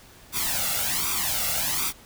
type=noise with flanger; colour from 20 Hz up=white; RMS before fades=-26 dBFS; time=0.32-1.93 s; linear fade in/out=50 ms; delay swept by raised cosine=0.84 to 1.48 ms; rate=1.3 Hz; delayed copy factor=+0.8; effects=pink hiss -50 dBFS RMS until 2.05 s